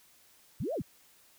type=linear two-way sweep; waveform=sine; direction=up then down; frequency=76.9 to 695 to 76.9 Hz; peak=-31 dBFS; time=0.6-0.82 s; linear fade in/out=5 ms; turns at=0.74 s; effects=white hiss -62 dBFS RMS until 1.38 s